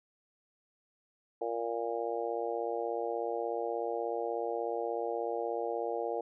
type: harmonic tone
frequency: 116.54 Hz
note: A#2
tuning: in tune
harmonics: 3 / 4 / 5 / 6 / 7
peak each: -40 / -35 / -39 / -39 / -40 dBFS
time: 1.41-6.21 s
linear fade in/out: 5 ms
effects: none